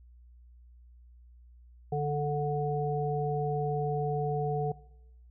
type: harmonic tone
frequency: 146.83 Hz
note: D3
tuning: in tune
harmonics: 1 / 3 / 5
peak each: -31 / -32 / -33 dBFS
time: 1.92-4.72 s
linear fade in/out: 5 ms
effects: noise-tail reverb RT60 0.9 s tail -22 dB re dry + added 60 Hz sine -52 dBFS peak until 5.3 s